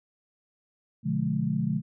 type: chord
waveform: sine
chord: B diminished seventh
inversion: none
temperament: just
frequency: 123.47 / 148.16 / 177.8 / 213.4 Hz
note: B2 / D3 / F3 / Ab3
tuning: 0 / +16 / +31 / +47 cents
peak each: -33 / -29 / -30 / -29 dBFS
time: 1.03-1.82 s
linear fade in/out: 50 ms
effects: none